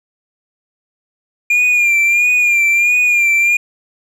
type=tone with vibrato; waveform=triangle; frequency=2407 Hz; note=D7; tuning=42 cents sharp; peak=-8 dBFS; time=1.5-3.57 s; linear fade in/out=5 ms; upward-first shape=sine; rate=1.5 Hz; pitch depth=48 cents each way; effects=none